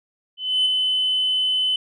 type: tone with ADSR envelope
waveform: sine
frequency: 3028 Hz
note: F#7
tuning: 39 cents sharp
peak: -13 dBFS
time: 0.37-1.76 s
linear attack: 290 ms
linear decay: 4 ms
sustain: -4 dB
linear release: 3 ms
effects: tanh soft clip ceiling -13 dBFS